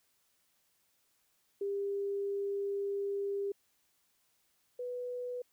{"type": "tone pair in turn", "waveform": "sine", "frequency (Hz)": [399.6, 493.6], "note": ["G4", "B4"], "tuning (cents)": [33, -1], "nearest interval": "major third", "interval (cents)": 366, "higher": "second", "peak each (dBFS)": [-32, -36], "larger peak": "first", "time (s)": [[1.61, 3.52], [4.79, 5.42]], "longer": "first", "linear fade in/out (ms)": 5, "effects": ["white hiss -74 dBFS RMS until 5.52 s"]}